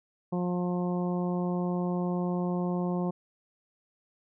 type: harmonic tone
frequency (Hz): 178.1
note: F3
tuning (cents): +34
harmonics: 1 / 2 / 3 / 4 / 5 / 6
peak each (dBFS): -28 / -34 / -38 / -40 / -42 / -44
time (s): 0.32-3.11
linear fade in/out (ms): 10
effects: none